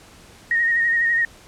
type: tone with vibrato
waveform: sine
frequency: 1864 Hz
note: A#6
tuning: 1 cent flat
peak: -16 dBFS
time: 0.51-1.25 s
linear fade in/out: 2 ms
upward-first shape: sine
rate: 12 Hz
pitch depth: 32 cents each way
effects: pink hiss -47 dBFS RMS until 1.47 s + low-pass 10000 Hz 12 dB/octave